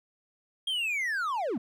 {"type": "linear sweep", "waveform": "triangle", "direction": "down", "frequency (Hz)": [3260, 190], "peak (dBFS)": -26, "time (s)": [0.67, 1.58], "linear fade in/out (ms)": 5, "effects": []}